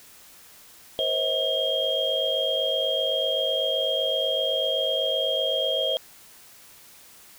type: tone cluster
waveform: sine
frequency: 486.1 / 534 / 639 / 3230 Hz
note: B4 / C5 / D#5 / G#7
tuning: -28 / +35 / +46 / -49 cents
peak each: -33 / -28 / -28 / -25 dBFS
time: 0.99-5.97 s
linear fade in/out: 0 ms
effects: white hiss -50 dBFS RMS until 7.38 s